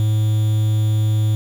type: tone with quantisation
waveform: triangle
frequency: 107.8 Hz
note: A2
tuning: 35 cents flat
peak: -12 dBFS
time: 0-1.35 s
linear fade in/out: 0 ms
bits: 6
effects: none